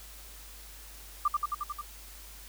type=tone with echo; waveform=sine; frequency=1187 Hz; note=D6; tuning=18 cents sharp; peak=-22 dBFS; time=1.25-1.28 s; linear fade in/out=5 ms; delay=89 ms; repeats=6; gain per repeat=-2 dB; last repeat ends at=1.814 s; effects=added 50 Hz sine -49 dBFS peak until 2.48 s + white hiss -50 dBFS RMS until 2.48 s